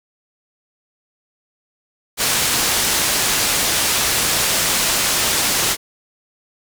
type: low-pass noise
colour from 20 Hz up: white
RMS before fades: -18 dBFS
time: 2.17-5.77 s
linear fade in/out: 50 ms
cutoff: 9700 Hz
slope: 12 dB/octave
effects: none